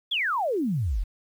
sine exponential sweep, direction down, 3557 to 37.63 Hz, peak -23 dBFS, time 0.11-1.04 s, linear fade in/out 10 ms, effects 9-bit

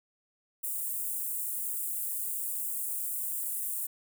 white high-pass noise, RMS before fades -34 dBFS, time 0.63-3.87 s, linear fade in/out 10 ms, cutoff 8100 Hz, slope 48 dB/octave, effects none

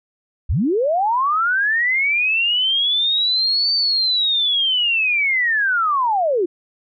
sine linear two-way sweep, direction up then down, 43.1 to 4599 to 327.6 Hz, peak -15 dBFS, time 0.49-6.46 s, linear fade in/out 10 ms, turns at 3.74 s, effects none

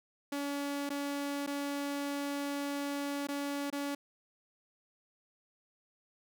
sawtooth tone with dropouts, 283.9 Hz, C#4, 41 cents sharp, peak -30 dBFS, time 0.32-3.95 s, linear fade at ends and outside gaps 5 ms, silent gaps 0.893-0.902 / 1.465-1.473 / 3.271-3.286 / 3.702-3.726 s, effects none

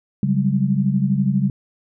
sine tone cluster, 138.3 / 188.8 / 201.1 Hz, C#3 / F#3 / G3, -4 / +35 / +44 cents, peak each -20 dBFS, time 0.23-1.5 s, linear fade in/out 2 ms, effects none

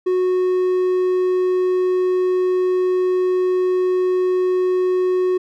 triangle tone, 367 Hz, F#4, 14 cents flat, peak -13 dBFS, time 0.06-5.38 s, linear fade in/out 10 ms, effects none

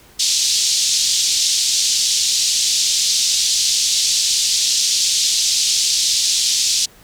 white band-pass noise, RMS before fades -17 dBFS, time 0.19-6.86 s, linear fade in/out 10 ms, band 3600 to 6800 Hz, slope 24 dB/octave, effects pink hiss -47 dBFS RMS until 7.03 s

